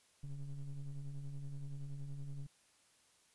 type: ring-modulated tone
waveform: triangle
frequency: 67.8 Hz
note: C#2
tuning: 38 cents flat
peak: -36 dBFS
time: 0.23-2.47 s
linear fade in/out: 10 ms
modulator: 73.1 Hz
effects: white hiss -70 dBFS RMS until 3.34 s + resampled to 24000 Hz